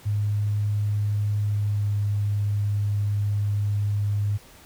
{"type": "tone with pitch glide", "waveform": "sine", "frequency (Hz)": [103.83, 102.7], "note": ["G#2", "G#2"], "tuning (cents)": [0, -19], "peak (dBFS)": -21, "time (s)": [0.05, 4.38], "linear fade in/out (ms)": 20, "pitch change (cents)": -19, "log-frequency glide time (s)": [1.39, 1.93], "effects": ["pink hiss -50 dBFS RMS until 4.65 s"]}